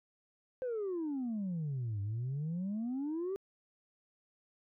sine exponential two-way sweep, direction down then up, 523.3 to 98 to 400.3 Hz, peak -32 dBFS, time 0.62-3.36 s, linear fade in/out 0 ms, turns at 2.01 s, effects tanh soft clip ceiling -32 dBFS

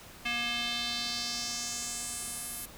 square tone with band-pass filter sweep, 237.9 Hz, A#3, 35 cents sharp, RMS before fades -35 dBFS, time 0.25-2.66 s, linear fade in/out 10 ms, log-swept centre 2600 to 12000 Hz, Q 2.6, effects pink hiss -50 dBFS RMS until 2.77 s

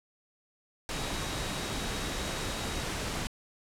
sine tone in noise, 3805 Hz, A#7, 35 cents sharp, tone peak -45 dBFS, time 0.94-2.83 s, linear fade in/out 0 ms, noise pink, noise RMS -34 dBFS, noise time 0.89-3.27 s, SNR -14 dB, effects low-pass 9000 Hz 12 dB/octave

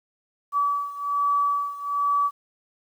sine beating tone pair, 1146 / 1147.2 Hz, D6 / D6, -43 / -41 cents, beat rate 1.2 Hz, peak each -23 / -26 dBFS, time 0.52-2.31 s, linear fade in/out 50 ms, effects 9-bit

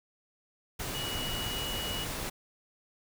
sine tone in noise, 2919 Hz, F#7, 24 cents flat, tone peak -36 dBFS, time 0.94-2.05 s, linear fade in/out 10 ms, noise pink, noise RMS -36 dBFS, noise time 0.79-2.3 s, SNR -3 dB, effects none

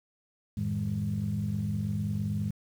sine tone cluster, 88.3 / 107.8 / 157 / 203.1 Hz, F2 / A2 / D#3 / G#3, +20 / -35 / +16 / -38 cents, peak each -38 / -31 / -34 / -32 dBFS, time 0.57-2.51 s, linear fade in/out 5 ms, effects tanh soft clip ceiling -20 dBFS + 9-bit

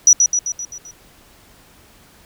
sine tone with echo, 5870 Hz, F#8, 15 cents flat, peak -4 dBFS, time 0.07-0.13 s, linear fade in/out 2 ms, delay 130 ms, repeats 6, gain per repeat -5 dB, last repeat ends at 0.91 s, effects tanh soft clip ceiling 0 dBFS + pink hiss -49 dBFS RMS until 2.25 s

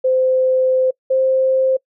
sine tone pair in turn, 517 / 524.8 Hz, C5 / C5, -21 / +5 cents, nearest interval unison, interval 26 cents, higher second, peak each -12 dBFS, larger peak neither, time 0.04-0.91 / 1.1-1.77 s, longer first, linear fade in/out 10 ms, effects noise-tail reverb RT60 0.1 s tail -25 dB re dry

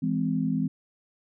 sine chord, E augmented, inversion none, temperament just, 164.81 / 206 / 257.5 Hz, E3 / G#3 / B#3, 0 / -14 / -28 cents, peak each -28 / -29 / -27 dBFS, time 0.02-0.68 s, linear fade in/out 10 ms, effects none

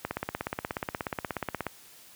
click train, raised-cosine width 0.5 ms, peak -15 dBFS, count 28, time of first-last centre 0.05-1.667 s, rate 16.7 Hz, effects white hiss -53 dBFS RMS until 2.15 s + high-pass 60 Hz 12 dB/octave

